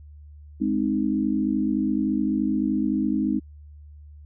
sine chord, Ab major, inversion none, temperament equal, 207.7 / 261.6 / 311.1 Hz, Ab3 / C4 / Eb4, 0 / 0 / 0 cents, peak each -25 dBFS, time 0.6-3.4 s, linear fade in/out 20 ms, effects added 74 Hz sine -42 dBFS peak until 4.25 s

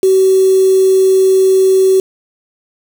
sine tone with quantisation, 380 Hz, F#4, 46 cents sharp, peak -6 dBFS, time 0.03-2 s, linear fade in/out 2 ms, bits 4, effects none

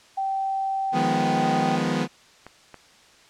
sine tone, 776 Hz, G5, 18 cents flat, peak -23 dBFS, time 0.17-1.77 s, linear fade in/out 10 ms
sawtooth chord, F half-diminished seventh, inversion third, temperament equal with one note detuned, 155.56 / 176.54 / 207.7 / 246.9 Hz, Eb3 / F3 / Ab3 / Cb4, 0 / +19 / 0 / 0 cents, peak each -25 / -24 / -25 / -22 dBFS, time 0.92-2.08 s, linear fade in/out 50 ms
clicks, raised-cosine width 0.5 ms, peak -25 dBFS, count 4, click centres 1.6 / 1.882 / 2.466 / 2.743 s
effects white hiss -53 dBFS RMS until 3.29 s + low-pass 6000 Hz 12 dB/octave

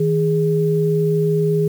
sine tone pair together, 159.56 / 413.6 Hz, D#3 / G#4, +44 / -7 cents, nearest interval octave + major third, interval 1649 cents, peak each -17 / -17 dBFS, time 0-1.68 s, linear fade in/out 5 ms, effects 7-bit

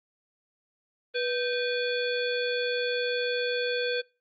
harmonic tone with a mistuned harmonic, 490.4 Hz, B4, 12 cents flat, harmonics 1 / 3 / 5 / 7 / 9, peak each -28 / -33 / -35 / -36 / -38 dBFS, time 1.14-4.02 s, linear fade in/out 20 ms, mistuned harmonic 3, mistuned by +100 cents, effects noise-tail reverb RT60 0.3 s tail -23 dB re dry + Opus 24 kbps

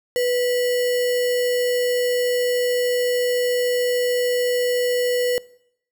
sine tone with sample-and-hold, 493.2 Hz, B4, 2 cents flat, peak -17 dBFS, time 0.16-5.38 s, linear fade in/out 0 ms, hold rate 2450 Hz, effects noise-tail reverb RT60 0.7 s tail -22 dB re dry

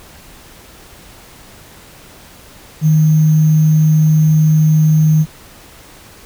sine tone with sample-and-hold, 155.56 Hz, D#3, in tune, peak -7 dBFS, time 2.81-5.26 s, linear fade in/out 50 ms, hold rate 6300 Hz, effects pink hiss -40 dBFS RMS until 6.25 s

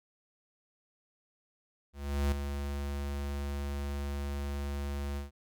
square tone with ADSR envelope, 70.8 Hz, C#2, 37 cents sharp, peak -26 dBFS, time 1.93-5.31 s, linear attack 390 ms, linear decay 5 ms, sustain -8 dB, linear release 140 ms, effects none

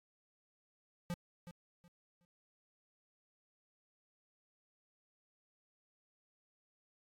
square tone with echo, 174.61 Hz, F3, in tune, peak -37 dBFS, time 1.1-1.14 s, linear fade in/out 0 ms, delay 370 ms, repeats 3, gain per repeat -12 dB, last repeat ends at 2.25 s, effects AAC 48 kbps

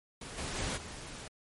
pink noise with level steps, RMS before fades -44 / -38 / -35 / -45 dBFS, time 0.21-1.28 s, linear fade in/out 5 ms, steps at 0.37 / 0.55 / 0.76 s, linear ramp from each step 20 ms, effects MP3 48 kbps

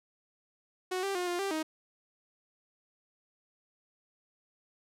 sawtooth tone with pitch steps, 368.7 / 393.4 / 357.9 / 351.5 / 393.4 / 313.9 Hz, F#4 / G4 / F4 / F4 / G4 / D#4, -6 / +6 / +42 / +11 / +6 / +15 cents, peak -27 dBFS, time 0.91-1.63 s, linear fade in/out 10 ms, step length 120 ms, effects low-pass 12000 Hz 12 dB/octave

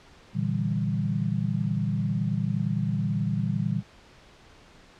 sine chord, E half-diminished seventh, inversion second, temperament equal, 116.54 / 146.83 / 164.81 / 196 Hz, Bb2 / D3 / E3 / G3, 0 / 0 / 0 / 0 cents, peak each -29 / -30 / -30 / -29 dBFS, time 0.33-3.83 s, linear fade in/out 50 ms, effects pink hiss -53 dBFS RMS until 4.99 s + low-pass 5000 Hz 12 dB/octave

